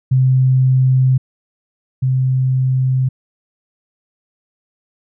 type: tone pair in turn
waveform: sine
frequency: 130 / 130 Hz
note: C3 / C3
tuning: -11 / -11 cents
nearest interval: unison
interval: 0 cents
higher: neither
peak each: -9 / -12 dBFS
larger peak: first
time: 0.11-1.18 / 2.02-3.09 s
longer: neither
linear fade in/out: 10 ms
effects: none